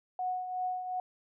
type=tone with tremolo; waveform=sine; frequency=735 Hz; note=F#5; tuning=12 cents flat; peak=-29 dBFS; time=0.19-1 s; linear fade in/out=2 ms; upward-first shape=triangle; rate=2.7 Hz; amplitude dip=60%; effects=none